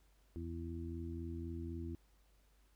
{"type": "harmonic tone", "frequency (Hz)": 83.9, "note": "E2", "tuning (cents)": 31, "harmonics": [1, 2, 3, 4], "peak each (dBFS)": [-43, -52, -48, -47], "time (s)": [0.36, 1.95], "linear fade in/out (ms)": 0, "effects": ["added 50 Hz sine -67 dBFS peak until 2.75 s", "pink hiss -75 dBFS RMS until 2.75 s"]}